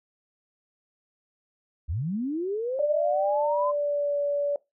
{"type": "linear sweep", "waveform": "sine", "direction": "up", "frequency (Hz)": [64, 1039], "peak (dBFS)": -26, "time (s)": [1.88, 3.72], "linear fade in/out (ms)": 20}
{"type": "tone with pitch glide", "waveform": "sine", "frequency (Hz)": [592, 575.1], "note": ["D5", "D5"], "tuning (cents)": [14, -36], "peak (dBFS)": -23, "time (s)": [2.79, 4.56], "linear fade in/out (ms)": 2, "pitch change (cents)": -50, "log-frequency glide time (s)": [3.29, 4.19]}
{"effects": ["noise-tail reverb RT60 0.2 s tail -21 dB re dry"]}